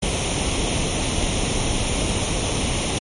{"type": "noise with comb filter", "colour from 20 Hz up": "pink", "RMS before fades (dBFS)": -22, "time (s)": [0.02, 2.99], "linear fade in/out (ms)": 10, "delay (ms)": 0.32, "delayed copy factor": 0.65, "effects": ["MP3 48 kbps"]}